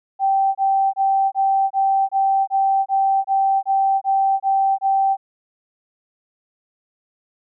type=tone bursts; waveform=sine; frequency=779 Hz; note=G5; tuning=11 cents flat; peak=-14 dBFS; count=13; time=0.19-5.17 s; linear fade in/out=50 ms; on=360 ms; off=25 ms; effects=none